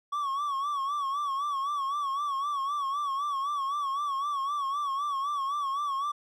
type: tone with vibrato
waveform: triangle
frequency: 1127 Hz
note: C#6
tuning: 28 cents sharp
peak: -26 dBFS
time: 0.12-6.12 s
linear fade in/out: 10 ms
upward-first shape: sine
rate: 3.9 Hz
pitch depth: 85 cents each way
effects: none